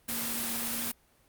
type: tone in noise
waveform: sine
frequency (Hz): 233.1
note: A#3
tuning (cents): 0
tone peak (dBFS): -40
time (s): 0.08-0.92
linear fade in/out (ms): 10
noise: white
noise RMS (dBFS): -33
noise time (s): 0.08-0.92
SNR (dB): -10
effects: pink hiss -65 dBFS RMS until 1.28 s + Opus 32 kbps